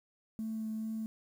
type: tone with vibrato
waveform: triangle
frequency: 220 Hz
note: A3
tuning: in tune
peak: -31 dBFS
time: 0.39-1.06 s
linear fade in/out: 0 ms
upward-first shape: triangle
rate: 2.3 Hz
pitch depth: 12 cents each way
effects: tanh soft clip ceiling -32 dBFS + 10-bit